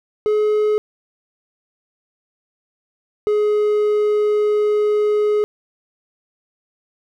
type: tone pair in turn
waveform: triangle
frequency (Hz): 424.2 / 420.1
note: G#4 / G#4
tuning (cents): +37 / +20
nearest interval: unison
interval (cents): 17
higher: first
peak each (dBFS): -12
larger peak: neither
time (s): 0.26-0.78 / 3.27-5.44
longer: second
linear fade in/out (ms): 0
effects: none

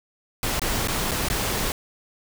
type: noise with dropouts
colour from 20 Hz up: pink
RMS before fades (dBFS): -25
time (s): 0.43-1.72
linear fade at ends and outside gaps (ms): 1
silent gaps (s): 0.595-0.617 / 0.874-0.883 / 1.111-1.116 / 1.286-1.3
effects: none

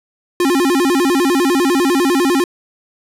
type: tone with vibrato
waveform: square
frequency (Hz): 309.4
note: D#4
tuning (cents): -10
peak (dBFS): -12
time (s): 0.4-2.44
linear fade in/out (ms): 2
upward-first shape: square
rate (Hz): 10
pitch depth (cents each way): 230
effects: resampled to 32000 Hz + 9-bit

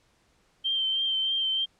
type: tone with vibrato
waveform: sine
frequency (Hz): 3136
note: G7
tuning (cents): 0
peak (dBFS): -24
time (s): 0.64-1.66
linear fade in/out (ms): 20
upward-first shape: triangle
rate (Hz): 3.2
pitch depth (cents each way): 26
effects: pink hiss -66 dBFS RMS until 1.79 s + low-pass 8000 Hz 12 dB/octave

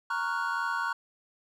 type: chord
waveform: triangle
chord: Gb major seventh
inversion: first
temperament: equal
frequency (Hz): 932.3 / 1108.7 / 1396.9 / 1480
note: Bb5 / Db6 / F6 / Gb6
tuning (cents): 0 / 0 / 0 / 0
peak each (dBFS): -32 / -32 / -33 / -31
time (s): 0.1-0.93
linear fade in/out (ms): 5
effects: none

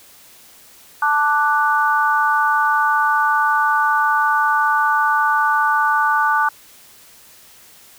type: chord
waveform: sine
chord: D major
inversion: second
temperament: equal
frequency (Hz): 880 / 1174.7 / 1480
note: A5 / D6 / F#6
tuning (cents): 0 / 0 / 0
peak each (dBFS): -18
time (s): 1.02-6.49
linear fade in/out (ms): 5
effects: white hiss -46 dBFS RMS until 7.98 s

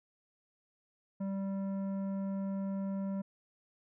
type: tone with tanh clipping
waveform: sine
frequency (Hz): 195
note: G3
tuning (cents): -9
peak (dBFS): -35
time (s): 1.2-3.22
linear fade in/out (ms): 10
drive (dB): 11
effects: none

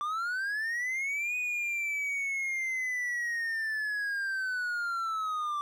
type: linear two-way sweep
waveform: triangle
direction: up then down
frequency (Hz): 1166 to 2489 to 1166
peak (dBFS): -28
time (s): 0.01-5.61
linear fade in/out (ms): 0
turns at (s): 1.36
effects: none

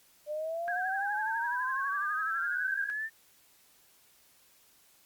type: exponential sweep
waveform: sine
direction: up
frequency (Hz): 590 to 1809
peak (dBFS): -32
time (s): 0.26-3.1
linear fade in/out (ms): 50
type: tone with vibrato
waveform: sine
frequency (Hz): 1600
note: G6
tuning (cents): +35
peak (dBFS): -32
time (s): 0.68-2.9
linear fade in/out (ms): 0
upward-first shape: triangle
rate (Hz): 12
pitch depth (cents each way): 92
effects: white hiss -63 dBFS RMS until 5.05 s + Opus 48 kbps

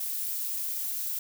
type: noise with amplitude modulation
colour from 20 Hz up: violet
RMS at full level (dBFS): -30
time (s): 0-1.19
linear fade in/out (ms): 5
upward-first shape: sine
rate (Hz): 295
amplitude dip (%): 50
effects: none

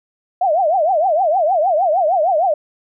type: tone with vibrato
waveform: sine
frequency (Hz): 685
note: F5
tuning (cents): -34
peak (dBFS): -12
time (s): 0.41-2.54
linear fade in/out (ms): 5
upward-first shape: triangle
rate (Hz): 6.5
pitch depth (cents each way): 280
effects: none

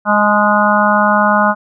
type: harmonic tone with a mistuned harmonic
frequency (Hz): 207.7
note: G#3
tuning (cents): 0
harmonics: 1 / 3 / 4 / 5 / 6 / 7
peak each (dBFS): -16 / -16 / -16 / -16 / -16 / -16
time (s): 0.05-1.55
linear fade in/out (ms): 50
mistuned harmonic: 4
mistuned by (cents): +28
effects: none

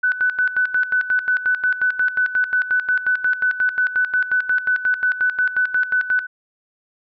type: tone with tremolo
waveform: sine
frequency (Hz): 1498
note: F#6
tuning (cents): +21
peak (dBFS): -14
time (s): 0.03-6.27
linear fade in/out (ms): 10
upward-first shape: square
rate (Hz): 5.6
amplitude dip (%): 75
effects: resampled to 11025 Hz

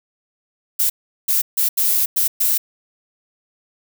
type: noise bursts at uneven times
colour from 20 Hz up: violet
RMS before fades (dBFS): -17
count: 6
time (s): 0.79-0.9 / 1.28-1.42 / 1.57-1.69 / 1.77-2.06 / 2.16-2.28 / 2.4-2.58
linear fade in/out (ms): 10
effects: none

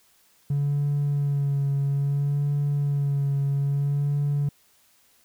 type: tone with vibrato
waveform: triangle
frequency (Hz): 141.8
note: C#3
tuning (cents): +40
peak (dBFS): -18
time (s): 0.5-4.49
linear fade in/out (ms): 5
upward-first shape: sine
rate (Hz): 0.6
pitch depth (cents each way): 26
effects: tanh soft clip ceiling -17 dBFS + white hiss -61 dBFS RMS until 5.24 s

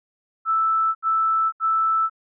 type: tone bursts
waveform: sine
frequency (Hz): 1318.5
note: E6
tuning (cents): 0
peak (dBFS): -17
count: 3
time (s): 0.45-2.098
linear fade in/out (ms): 50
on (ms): 500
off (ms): 74
effects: none

